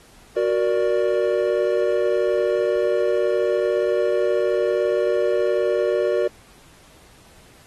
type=chord; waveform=triangle; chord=Gb augmented; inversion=none; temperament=equal with one note detuned; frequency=370 / 469.1 / 587.3 Hz; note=Gb4 / Bb4 / D5; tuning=0 / +11 / 0 cents; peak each=-20 dBFS; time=0.36-6.28 s; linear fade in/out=10 ms; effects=pink hiss -51 dBFS RMS until 7.66 s + AAC 32 kbps